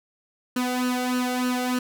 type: tone with flanger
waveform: sawtooth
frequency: 250.3 Hz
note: B3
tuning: 23 cents sharp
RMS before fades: -25 dBFS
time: 0.56-1.79 s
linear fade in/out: 5 ms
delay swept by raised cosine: 0.69 to 1.44 ms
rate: 3.3 Hz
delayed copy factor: +0.75
effects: none